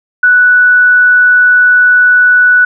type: tone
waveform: sine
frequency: 1480 Hz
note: F#6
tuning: in tune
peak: -3 dBFS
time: 0.23-2.65 s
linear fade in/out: 5 ms
effects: none